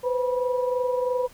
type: tone cluster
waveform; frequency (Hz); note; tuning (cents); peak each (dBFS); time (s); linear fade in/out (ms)
sine; 500 / 523 / 974; B4 / C5 / B5; +21 / -1 / -24; -23 / -30 / -31; 0.03-1.28; 20
effects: pink hiss -52 dBFS RMS until 1.33 s